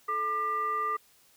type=tone with frequency modulation; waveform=sine; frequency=1196 Hz; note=D6; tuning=31 cents sharp; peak=-27 dBFS; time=0.08-0.97 s; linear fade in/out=10 ms; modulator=761 Hz; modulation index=0.5; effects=white hiss -62 dBFS RMS until 1.36 s